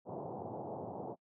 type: band-pass noise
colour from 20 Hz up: white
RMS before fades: -43 dBFS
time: 0.05-1.16 s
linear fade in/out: 50 ms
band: 100 to 860 Hz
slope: 48 dB/octave
effects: noise-tail reverb RT60 0.1 s tail -24 dB re dry